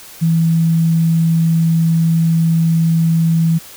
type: tone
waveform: sine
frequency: 164.2 Hz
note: E3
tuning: 6 cents flat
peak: -10 dBFS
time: 0.21-3.59 s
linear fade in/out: 20 ms
effects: white hiss -37 dBFS RMS until 3.76 s